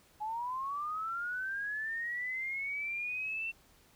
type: linear sweep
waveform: sine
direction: up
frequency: 836 to 2705 Hz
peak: -34 dBFS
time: 0.2-3.52 s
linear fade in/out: 20 ms
effects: pink hiss -64 dBFS RMS until 3.95 s